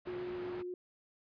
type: band-pass noise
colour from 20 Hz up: pink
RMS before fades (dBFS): -49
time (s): 0.05-0.63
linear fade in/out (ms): 20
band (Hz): 110 to 2200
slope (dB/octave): 12
type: tone with vibrato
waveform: sine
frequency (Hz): 359.6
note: F#4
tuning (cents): -49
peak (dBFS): -38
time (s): 0.07-0.74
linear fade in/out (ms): 2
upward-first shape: square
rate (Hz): 8.2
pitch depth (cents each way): 9
effects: resampled to 11025 Hz